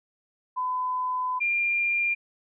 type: tone pair in turn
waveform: sine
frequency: 1009 / 2395 Hz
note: B5 / D7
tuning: +37 / +33 cents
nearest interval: octave + minor third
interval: 1496 cents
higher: second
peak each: -25 / -22 dBFS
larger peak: second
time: 0.56-1.4 / 1.4-2.15 s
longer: first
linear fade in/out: 20 ms
effects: none